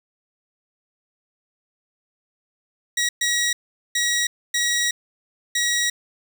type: tone bursts at uneven times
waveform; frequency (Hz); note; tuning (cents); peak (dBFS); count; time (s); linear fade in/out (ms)
15% pulse; 1910; A#6; +42; -13; 5; 2.97-3.09 / 3.21-3.53 / 3.95-4.27 / 4.54-4.91 / 5.55-5.9; 5
effects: none